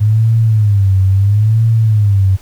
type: tone with vibrato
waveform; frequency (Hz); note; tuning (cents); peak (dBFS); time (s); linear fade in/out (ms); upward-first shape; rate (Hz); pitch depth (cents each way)
sine; 103.83; G#2; 0; -7; 0-2.37; 20; sine; 0.74; 150
effects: pink hiss -43 dBFS RMS until 2.41 s